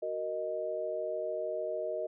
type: chord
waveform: sine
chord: D# minor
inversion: first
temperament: just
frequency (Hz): 373.4 / 466.7 / 622.3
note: F#4 / A#4 / D#5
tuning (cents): +16 / +2 / 0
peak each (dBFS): -40 / -38 / -34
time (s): 0.02-2.07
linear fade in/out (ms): 10
effects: none